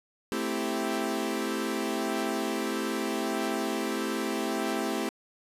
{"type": "chord", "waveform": "sawtooth", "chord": "A minor seventh", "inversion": "none", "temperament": "equal", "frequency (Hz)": [220, 261.6, 329.6, 392], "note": ["A3", "C4", "E4", "G4"], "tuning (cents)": [0, 0, 0, 0], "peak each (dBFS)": -30, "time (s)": [0.32, 5.09], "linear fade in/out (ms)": 0, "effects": ["resampled to 32000 Hz"]}